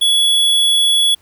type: tone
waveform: square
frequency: 3383 Hz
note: G#7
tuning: 31 cents sharp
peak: -11 dBFS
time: 0.01-1.15 s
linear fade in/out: 10 ms
effects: pink hiss -54 dBFS RMS until 1.21 s